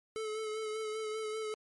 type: tone with vibrato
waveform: square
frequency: 434.2 Hz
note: A4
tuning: 23 cents flat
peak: -36 dBFS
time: 0.16-1.54 s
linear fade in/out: 0 ms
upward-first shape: sine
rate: 5.1 Hz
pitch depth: 27 cents each way
effects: MP3 48 kbps